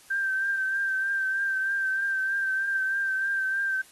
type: tone with vibrato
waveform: sine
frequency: 1568 Hz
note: G6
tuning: in tune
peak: -24 dBFS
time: 0.1-3.82 s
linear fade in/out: 10 ms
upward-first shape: triangle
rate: 3.2 Hz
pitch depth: 35 cents each way
effects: white hiss -54 dBFS RMS until 3.91 s + AAC 32 kbps